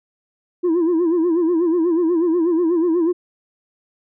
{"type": "tone with vibrato", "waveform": "sine", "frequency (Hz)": 338.2, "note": "E4", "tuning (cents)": 44, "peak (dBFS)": -12, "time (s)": [0.63, 3.13], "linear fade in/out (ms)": 20, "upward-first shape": "sine", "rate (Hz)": 8.2, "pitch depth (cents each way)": 110, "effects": ["tanh soft clip ceiling -13 dBFS"]}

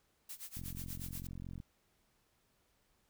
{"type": "noise with tremolo", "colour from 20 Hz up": "blue", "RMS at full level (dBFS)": -45, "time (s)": [0.29, 1.27], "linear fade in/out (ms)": 5, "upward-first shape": "sine", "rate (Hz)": 8.3, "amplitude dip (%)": 90}
{"type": "click train", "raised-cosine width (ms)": 5, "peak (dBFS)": -34, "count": 47, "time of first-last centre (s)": [0.57, 1.601], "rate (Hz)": 44.6}
{"effects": ["pink hiss -75 dBFS RMS until 3.09 s"]}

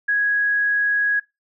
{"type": "tone", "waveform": "sine", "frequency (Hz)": 1661.2, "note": "G#6", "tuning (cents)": 0, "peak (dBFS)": -16, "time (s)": [0.08, 1.2], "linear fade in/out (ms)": 10, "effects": ["noise-tail reverb RT60 0.2 s tail -20 dB re dry"]}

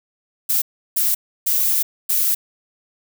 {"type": "noise bursts at uneven times", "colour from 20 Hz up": "violet", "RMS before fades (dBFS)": -18, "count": 4, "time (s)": [[0.49, 0.62], [0.96, 1.15], [1.46, 1.83], [2.09, 2.35]], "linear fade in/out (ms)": 10, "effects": []}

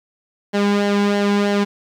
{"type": "tone with flanger", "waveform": "sawtooth", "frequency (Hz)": 203.1, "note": "G#3", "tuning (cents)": -38, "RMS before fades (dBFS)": -17, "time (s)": [0.53, 1.65], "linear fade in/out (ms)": 20, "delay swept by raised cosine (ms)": [0.8, 1.63], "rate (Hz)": 3.1, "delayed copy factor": -0.6, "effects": ["low-pass 5000 Hz 12 dB/octave", "8-bit"]}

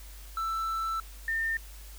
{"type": "tone pair in turn", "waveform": ["triangle", "sine"], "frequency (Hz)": [1328, 1810.1], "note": ["E6", "A6"], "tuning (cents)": [12, 49], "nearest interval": "perfect fourth", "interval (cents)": 537, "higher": "second", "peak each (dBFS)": -27, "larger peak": "neither", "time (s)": [[0.37, 1], [1.28, 1.57]], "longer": "first", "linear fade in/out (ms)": 2, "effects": ["added 50 Hz sine -44 dBFS peak until 1.98 s", "white hiss -52 dBFS RMS until 1.98 s"]}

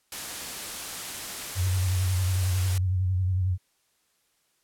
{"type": "noise", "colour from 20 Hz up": "white", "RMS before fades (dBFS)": -35, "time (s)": [0.12, 2.78], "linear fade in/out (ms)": 2}
{"type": "tone with vibrato", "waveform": "sine", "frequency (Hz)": 92.5, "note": "F#2", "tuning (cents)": 0, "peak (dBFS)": -22, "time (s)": [1.55, 3.58], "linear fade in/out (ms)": 50, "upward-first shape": "sine", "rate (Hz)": 11, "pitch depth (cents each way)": 55}
{"effects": ["white hiss -70 dBFS RMS until 4.63 s", "low-pass 12000 Hz 12 dB/octave"]}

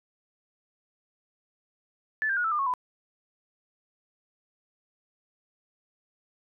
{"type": "tone with pitch steps", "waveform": "sine", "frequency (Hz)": [1742, 1588.2, 1448, 1320.2, 1203.6, 1097.4, 1000.5], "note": ["A6", "G6", "F#6", "E6", "D6", "C#6", "B5"], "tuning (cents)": [-18, 22, -38, 2, 42, -18, 22], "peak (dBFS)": -24, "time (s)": [2.22, 2.738], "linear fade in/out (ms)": 0, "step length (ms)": 74, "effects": []}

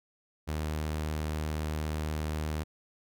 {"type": "tone", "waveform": "sawtooth", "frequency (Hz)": 77, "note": "D#2", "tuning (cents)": -17, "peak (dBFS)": -27, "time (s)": [0.47, 2.64], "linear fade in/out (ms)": 20, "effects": []}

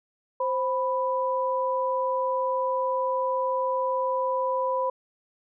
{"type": "tone pair together", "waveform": "sine", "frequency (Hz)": [523.5, 990], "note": ["C5", "B5"], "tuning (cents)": [1, 4], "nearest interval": "major seventh", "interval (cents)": 1103, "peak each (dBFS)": -26, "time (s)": [0.4, 4.9], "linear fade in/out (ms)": 5, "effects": []}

